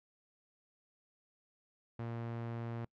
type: tone with low-pass filter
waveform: sawtooth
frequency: 116.54 Hz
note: A#2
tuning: in tune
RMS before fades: -41 dBFS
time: 1.99-2.85 s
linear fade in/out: 5 ms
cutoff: 1900 Hz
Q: 0.59
effects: noise-tail reverb RT60 0.1 s tail -26 dB re dry